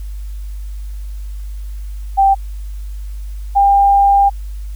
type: tone pair in turn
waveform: sine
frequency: 784 / 798.2 Hz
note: G5 / G5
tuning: 0 / +31 cents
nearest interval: unison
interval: 31 cents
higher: second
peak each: -7 dBFS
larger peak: neither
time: 2.17-2.35 / 3.55-4.3 s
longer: second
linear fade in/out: 20 ms
effects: added 50 Hz sine -23 dBFS peak until 4.75 s + white hiss -49 dBFS RMS until 4.75 s